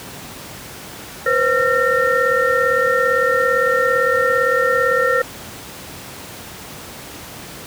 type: tone cluster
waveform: sine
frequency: 489.3 / 527 / 1365 / 1832 Hz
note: B4 / C5 / F6 / A#6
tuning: -16 / +12 / -40 / -31 cents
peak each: -19 dBFS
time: 1.26-5.22 s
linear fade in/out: 5 ms
effects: pink hiss -34 dBFS RMS until 7.66 s + high-pass 80 Hz 12 dB/octave